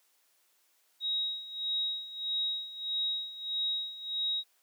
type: tone with tremolo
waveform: sine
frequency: 3800 Hz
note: A#7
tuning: 33 cents sharp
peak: -28 dBFS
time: 1-4.44 s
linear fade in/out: 50 ms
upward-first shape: sine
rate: 1.6 Hz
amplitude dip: 80%
effects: white hiss -70 dBFS RMS until 4.62 s + high-pass 400 Hz 12 dB/octave